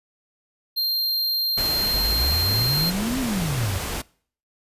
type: tone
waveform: square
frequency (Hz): 4186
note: C8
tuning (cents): 0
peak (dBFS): -21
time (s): 0.76-2.91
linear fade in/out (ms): 20
type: noise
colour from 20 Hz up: pink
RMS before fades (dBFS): -29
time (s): 1.57-4.02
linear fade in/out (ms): 10
type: exponential two-way sweep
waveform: sine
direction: up then down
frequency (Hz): 43.65 to 270.9 to 84.9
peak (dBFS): -23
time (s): 1.94-3.78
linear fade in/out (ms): 0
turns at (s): 3.19
effects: noise-tail reverb RT60 0.5 s tail -23 dB re dry + resampled to 32000 Hz